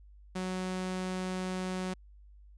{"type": "tone", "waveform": "sawtooth", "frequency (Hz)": 185, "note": "F#3", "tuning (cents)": 0, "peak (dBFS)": -29, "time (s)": [0.35, 1.94], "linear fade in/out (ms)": 10, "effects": ["added 50 Hz sine -52 dBFS peak until 2.57 s", "resampled to 22050 Hz"]}